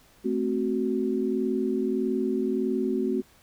sine chord, F# diminished, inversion first, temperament equal with one note detuned, 220 / 261.6 / 371.5 Hz, A3 / C4 / F#4, 0 / 0 / +7 cents, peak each -29 / -28 / -27 dBFS, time 0.24-3.22 s, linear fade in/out 20 ms, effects pink hiss -58 dBFS RMS until 3.42 s

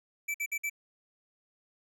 square tone bursts, 2320 Hz, D7, 22 cents flat, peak -31 dBFS, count 4, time 0.28-0.698 s, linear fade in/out 10 ms, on 64 ms, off 54 ms, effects none

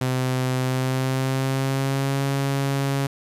sawtooth tone with pitch glide, 128.6 to 137.83 Hz, C3 to C#3, -30 to -10 cents, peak -17 dBFS, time 0.01-3.07 s, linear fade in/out 5 ms, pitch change +120 cents, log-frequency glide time 0.57-2.24 s, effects resampled to 32000 Hz + 9-bit

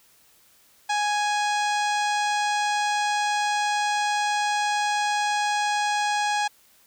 harmonic tone, 831 Hz, G#5, 1 cent sharp, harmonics 1 / 2 / 3 / 4 / 5 / 6 / 7 / 8 / 9 / 10, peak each -23 / -29 / -33 / -35 / -37 / -39 / -40 / -41 / -42 / -43 dBFS, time 0.89-6.48 s, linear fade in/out 10 ms, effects white hiss -58 dBFS RMS until 6.86 s

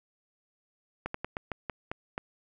slowing click train, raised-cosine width 0.5 ms, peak -18 dBFS, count 8, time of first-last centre 1.06-2.179 s, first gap 84 ms, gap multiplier 1.21, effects none

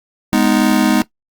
square chord, G# minor, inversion none, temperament just, 207.7 / 249.2 / 311.5 Hz, G#3 / B3 / D#4, 0 / +16 / +2 cents, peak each -16 dBFS, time 0.33-1.02 s, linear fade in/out 0 ms, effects noise-tail reverb RT60 0.1 s tail -17 dB re dry + Opus 48 kbps

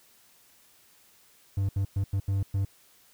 triangle tone bursts at uneven times, 98 Hz, G2, in tune, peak -22 dBFS, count 6, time 1.57-1.69 / 1.76-1.85 / 1.96-2.04 / 2.13-2.2 / 2.28-2.43 / 2.54-2.65 s, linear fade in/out 5 ms, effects white hiss -60 dBFS RMS until 3.13 s

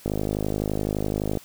click train, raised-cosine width 2 ms, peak -12 dBFS, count 69, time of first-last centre 0.06-1.373 s, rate 51.8 Hz, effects white hiss -49 dBFS RMS until 1.44 s

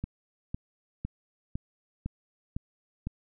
click train, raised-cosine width 5 ms, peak -20 dBFS, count 7, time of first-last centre 0.04-3.07 s, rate 1.98 Hz, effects none

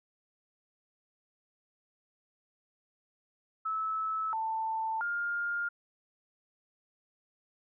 sine tone with pitch steps, 1303 / 888 / 1409 Hz, E6 / A5 / F6, -20 / +16 / +15 cents, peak -30 dBFS, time 3.65-5.69 s, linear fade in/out 10 ms, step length 680 ms, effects none

